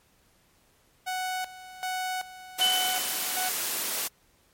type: tone with tremolo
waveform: sawtooth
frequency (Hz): 742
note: F#5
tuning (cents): +5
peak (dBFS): -25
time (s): 1.06-3.5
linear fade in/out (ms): 20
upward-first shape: square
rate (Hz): 1.3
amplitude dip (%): 80
type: high-pass noise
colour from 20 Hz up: white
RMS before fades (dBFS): -30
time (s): 2.58-4.08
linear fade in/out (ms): 10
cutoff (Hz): 230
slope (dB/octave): 12
type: tone with exponential decay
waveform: sine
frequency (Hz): 3021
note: F#7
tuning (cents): +35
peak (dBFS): -19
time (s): 2.61-3.53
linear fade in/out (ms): 5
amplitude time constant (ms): 200
effects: pink hiss -64 dBFS RMS until 4.53 s + MP3 64 kbps